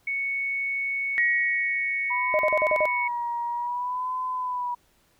sine tone, 2217 Hz, C#7, in tune, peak -25 dBFS, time 0.07-3.08 s, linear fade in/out 5 ms
sine tone with exponential decay, 1900 Hz, A#6, 33 cents sharp, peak -19 dBFS, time 1.18-3.67 s, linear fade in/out 0 ms, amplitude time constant 540 ms
sine tone with vibrato, 981 Hz, B5, 12 cents flat, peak -26 dBFS, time 2.1-4.75 s, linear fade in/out 10 ms, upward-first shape sine, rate 0.59 Hz, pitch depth 62 cents each way
sine tone bursts, 616 Hz, D#5, 17 cents flat, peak -20 dBFS, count 6, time 2.34-2.855 s, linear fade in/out 0 ms, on 50 ms, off 43 ms
effects pink hiss -64 dBFS RMS until 5.19 s

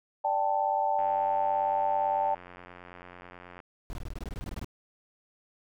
sine chord, D suspended fourth, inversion none, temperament just, 587.3 / 783.1 / 881 Hz, D5 / G5 / A5, 0 / -2 / +2 cents, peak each -32 / -28 / -28 dBFS, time 0.24-2.35 s, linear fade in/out 10 ms
click train, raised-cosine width 0.5 ms, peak -31 dBFS, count 234, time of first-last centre 0.99-3.602 s, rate 89.2 Hz
brown noise bursts, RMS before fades -36 dBFS, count 15, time 3.9-4.645 s, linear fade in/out 0 ms, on 31 ms, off 20 ms
effects none

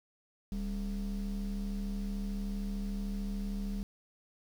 triangle ring-modulated tone, 117.8 Hz, A#2, 19 cents sharp, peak -28 dBFS, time 0.52-3.83 s, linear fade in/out 0 ms, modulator 81.1 Hz, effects 9-bit

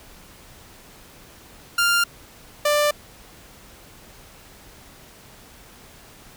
sawtooth tone pair in turn, 1396.9 / 591.1 Hz, F6 / D5, 0 / +11 cents, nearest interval octave + minor third, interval 1489 cents, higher first, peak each -13 dBFS, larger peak neither, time 1.78-2.04 / 2.65-2.91 s, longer neither, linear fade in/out 5 ms, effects pink hiss -47 dBFS RMS until 6.36 s

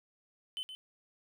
triangle tone with echo, 3046 Hz, F#7, 50 cents sharp, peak -34 dBFS, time 0.57-0.63 s, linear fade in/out 0 ms, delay 120 ms, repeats 1, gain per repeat -8 dB, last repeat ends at 0.75 s, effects none

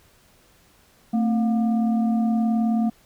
sine tone with frequency modulation, 224 Hz, A3, 31 cents sharp, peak -18 dBFS, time 1.13-2.9 s, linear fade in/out 10 ms, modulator 487 Hz, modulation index 0.5, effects pink hiss -57 dBFS RMS until 3.05 s

